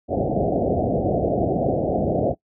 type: low-pass noise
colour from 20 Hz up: white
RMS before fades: -21 dBFS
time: 0.08-2.35 s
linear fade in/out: 50 ms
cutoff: 730 Hz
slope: 96 dB/octave
effects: noise-tail reverb RT60 0.1 s tail -21 dB re dry + high-pass 60 Hz 12 dB/octave